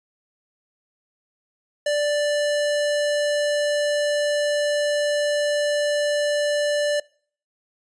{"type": "tone", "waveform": "square", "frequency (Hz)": 587.3, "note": "D5", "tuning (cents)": 0, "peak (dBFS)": -20, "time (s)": [1.86, 7], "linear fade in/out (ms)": 5, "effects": ["noise-tail reverb RT60 0.5 s tail -24 dB re dry", "resampled to 22050 Hz"]}